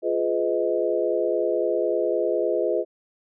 sine chord, F half-diminished seventh, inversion none, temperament just, 349.2 / 419.1 / 502.9 / 628.6 Hz, F4 / Ab4 / Cb5 / Eb5, 0 / +16 / +31 / +18 cents, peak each -26 dBFS, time 0.02-2.85 s, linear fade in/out 50 ms, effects none

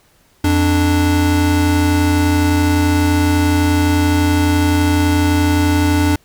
square tone pair together, 87.31 / 293.7 Hz, F2 / D4, 0 / 0 cents, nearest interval octave + major sixth, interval 2100 cents, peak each -15 dBFS, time 0.44-6.16 s, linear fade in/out 5 ms, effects pink hiss -54 dBFS RMS until 6.24 s

